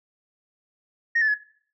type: tone with pitch steps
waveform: sine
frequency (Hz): 1858 / 1747 / 1700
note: A#6 / A6 / G#6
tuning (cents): -6 / -13 / +40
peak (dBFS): -17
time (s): 1.15-1.345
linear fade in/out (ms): 10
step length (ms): 65
effects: noise-tail reverb RT60 0.5 s tail -18 dB re dry + tanh soft clip ceiling -14 dBFS